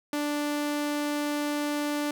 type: tone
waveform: sawtooth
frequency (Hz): 293.7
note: D4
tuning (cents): 0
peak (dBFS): -23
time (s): 0.13-2.11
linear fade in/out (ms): 2
effects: none